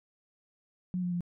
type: tone with pitch steps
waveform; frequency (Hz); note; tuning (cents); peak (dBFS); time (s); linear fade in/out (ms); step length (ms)
sine; 181.6 / 177.7 / 174.7; F#3 / F3 / F3; -32 / +30 / +1; -29; 0.94-1.207; 0; 89
effects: none